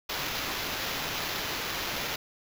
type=noise with sample-and-hold; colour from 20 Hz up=blue; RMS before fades=-33 dBFS; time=0.09-2.16 s; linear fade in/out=5 ms; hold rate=8820 Hz; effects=none